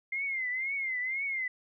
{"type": "tone with vibrato", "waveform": "sine", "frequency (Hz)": 2100, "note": "C7", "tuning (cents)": 6, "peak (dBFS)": -30, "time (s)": [0.12, 1.48], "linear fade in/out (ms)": 5, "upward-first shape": "triangle", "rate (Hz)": 2, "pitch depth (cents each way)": 120, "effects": []}